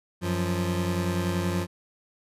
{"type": "tone pair together", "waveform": "25% pulse", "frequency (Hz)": [92.5, 174.62], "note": ["F#2", "F3"], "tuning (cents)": [0, 0], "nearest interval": "major seventh", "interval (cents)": 1100, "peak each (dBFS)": -24, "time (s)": [0.21, 1.67], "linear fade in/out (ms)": 50, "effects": ["resampled to 32000 Hz"]}